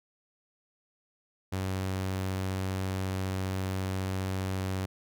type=tone; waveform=sawtooth; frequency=94.7 Hz; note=F#2; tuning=41 cents sharp; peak=-26 dBFS; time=1.52-4.86 s; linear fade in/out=10 ms; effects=none